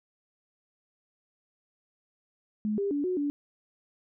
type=tone with pitch steps; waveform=sine; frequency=212.2 / 400 / 287.7 / 366.1 / 288.6 Hz; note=G#3 / G4 / D4 / F#4 / D4; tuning=+38 / +35 / -36 / -18 / -30 cents; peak=-26 dBFS; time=2.65-3.3 s; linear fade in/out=0 ms; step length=130 ms; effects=none